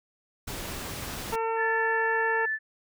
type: noise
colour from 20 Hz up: pink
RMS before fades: -36 dBFS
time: 0.47-1.36 s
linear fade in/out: 10 ms
type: harmonic tone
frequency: 451.4 Hz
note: A4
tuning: 44 cents sharp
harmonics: 1 / 2 / 3 / 4 / 5 / 6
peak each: -29 / -29 / -36 / -43 / -44 / -43 dBFS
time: 1.32-2.46 s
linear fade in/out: 10 ms
type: tone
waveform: sine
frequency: 1752 Hz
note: A6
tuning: 8 cents flat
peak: -26 dBFS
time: 1.56-2.59 s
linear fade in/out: 50 ms
effects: none